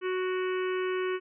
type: harmonic tone with a mistuned harmonic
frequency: 370 Hz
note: F#4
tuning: in tune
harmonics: 1 / 3 / 4 / 5 / 6 / 7 / 8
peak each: -28 / -38 / -40 / -42 / -44 / -45 / -46 dBFS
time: 0.01-1.2 s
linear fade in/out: 50 ms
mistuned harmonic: 6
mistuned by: +29 cents
effects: none